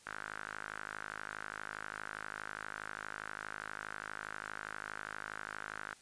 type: tone with band-pass filter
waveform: sawtooth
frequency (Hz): 52.4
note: G#1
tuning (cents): +16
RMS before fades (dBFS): -45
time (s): 0.06-5.94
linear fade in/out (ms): 10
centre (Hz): 1500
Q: 5.1
effects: white hiss -61 dBFS RMS until 6.01 s + resampled to 22050 Hz